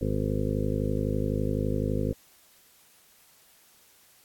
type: harmonic tone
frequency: 51.91 Hz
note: G#1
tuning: in tune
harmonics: 1 / 2 / 3 / 4 / 5 / 7 / 8 / 9 / 10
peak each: -32 / -31 / -33 / -34 / -33 / -36 / -38 / -35 / -37 dBFS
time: 0.01-2.13 s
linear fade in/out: 5 ms
effects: white hiss -59 dBFS RMS until 4.24 s + AAC 64 kbps